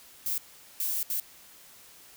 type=noise bursts at uneven times; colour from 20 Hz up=violet; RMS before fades=-30 dBFS; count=3; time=0.26-0.38 / 0.8-1.03 / 1.1-1.2 s; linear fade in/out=2 ms; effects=white hiss -53 dBFS RMS until 2.16 s